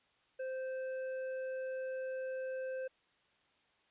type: tone with hard clipping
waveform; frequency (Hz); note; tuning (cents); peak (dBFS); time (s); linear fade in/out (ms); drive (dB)
sine; 521; C5; -7; -39; 0.39-2.88; 10; 7
effects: white hiss -72 dBFS RMS until 3.9 s + resampled to 8000 Hz